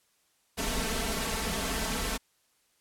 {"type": "noise with comb filter", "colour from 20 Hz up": "pink", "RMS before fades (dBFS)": -31, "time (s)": [0.57, 2.18], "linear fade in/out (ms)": 20, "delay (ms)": 4.5, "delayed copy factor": 0.95, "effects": ["white hiss -70 dBFS RMS until 2.8 s", "low-pass 12000 Hz 12 dB/octave"]}